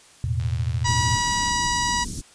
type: chord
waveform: sine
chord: E suspended fourth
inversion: none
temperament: equal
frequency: 82.41 / 110 / 123.47 Hz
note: E2 / A2 / B2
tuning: 0 / 0 / 0 cents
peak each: -26 dBFS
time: 0.24-1.16 s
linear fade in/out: 0 ms
type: click train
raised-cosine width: 0.2 ms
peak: -24 dBFS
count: 90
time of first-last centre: 0.4-1.495 s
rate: 81.3 Hz
type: harmonic tone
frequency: 967 Hz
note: B5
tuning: 37 cents flat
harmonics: 1 / 2 / 3 / 4 / 5 / 6 / 7 / 8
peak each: -24 / -28 / -33 / -33 / -30 / -31 / -36 / -34 dBFS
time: 0.84-2.05 s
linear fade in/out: 20 ms
type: band-stop noise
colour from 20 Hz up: pink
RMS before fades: -31 dBFS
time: 0.86-2.22 s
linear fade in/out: 20 ms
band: 290 to 5300 Hz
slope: 24 dB/octave
effects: white hiss -51 dBFS RMS until 2.34 s + resampled to 22050 Hz